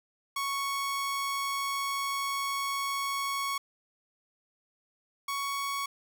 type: tone pair in turn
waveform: sawtooth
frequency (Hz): 1108.7 / 1114.7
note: C#6 / C#6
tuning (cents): 0 / +9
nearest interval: unison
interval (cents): 9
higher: second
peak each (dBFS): -26 / -27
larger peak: first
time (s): 0.36-3.58 / 5.28-5.86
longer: first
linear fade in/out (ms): 5
effects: none